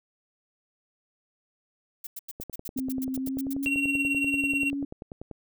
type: noise bursts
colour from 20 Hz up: violet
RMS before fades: -37 dBFS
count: 14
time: 2.04-3.656 s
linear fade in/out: 5 ms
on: 30 ms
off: 92 ms
type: click train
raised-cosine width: 2 ms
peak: -25 dBFS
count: 31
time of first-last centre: 2.4-5.313 s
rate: 10.3 Hz
type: tone with pitch glide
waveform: sine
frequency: 261.6 to 280.4 Hz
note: C4 to C#4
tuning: 0 to +20 cents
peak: -28 dBFS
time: 2.76-4.85 s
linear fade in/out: 5 ms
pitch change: +120 cents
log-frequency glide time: 3.16-3.76 s
type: tone with tremolo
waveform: triangle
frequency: 2740 Hz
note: F7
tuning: 34 cents flat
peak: -21 dBFS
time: 3.66-4.7 s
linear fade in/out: 0 ms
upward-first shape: sine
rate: 18 Hz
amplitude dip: 60%
effects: none